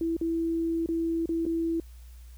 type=tone with dropouts; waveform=sine; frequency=330.6 Hz; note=E4; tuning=5 cents sharp; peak=-25 dBFS; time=0.01-1.8 s; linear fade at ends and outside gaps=2 ms; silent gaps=0.167-0.212 / 0.861-0.888 / 1.258-1.291 / 1.454-1.463 s; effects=added 60 Hz sine -44 dBFS peak until 2.37 s + white hiss -61 dBFS RMS until 2.37 s